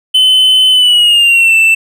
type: tone with pitch glide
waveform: triangle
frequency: 3041 to 2663 Hz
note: F#7 to E7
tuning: +47 to +17 cents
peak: -3 dBFS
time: 0.14-1.75 s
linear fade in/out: 10 ms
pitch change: -230 cents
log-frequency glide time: 0.71-1.55 s
effects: none